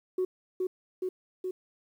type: tone with echo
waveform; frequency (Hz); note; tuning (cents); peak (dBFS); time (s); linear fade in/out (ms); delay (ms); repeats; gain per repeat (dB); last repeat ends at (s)
sine; 370; F#4; 0; -24; 0.18-0.25; 5; 420; 3; -2; 1.51
effects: tanh soft clip ceiling -22 dBFS + 10-bit